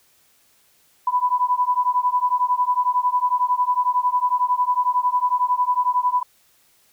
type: beating tone pair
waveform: sine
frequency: 987.8 / 998.8 Hz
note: B5 / B5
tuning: 0 / +19 cents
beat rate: 11 Hz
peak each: -20 dBFS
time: 1.07-6.23 s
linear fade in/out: 5 ms
effects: white hiss -59 dBFS RMS until 6.92 s